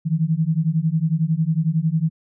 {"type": "beating tone pair", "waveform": "sine", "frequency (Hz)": [155.1, 166.1], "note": ["D#3", "E3"], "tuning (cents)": [-5, 13], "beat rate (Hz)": 11, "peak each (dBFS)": -20, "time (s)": [0.05, 2.1], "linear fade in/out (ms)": 20, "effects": []}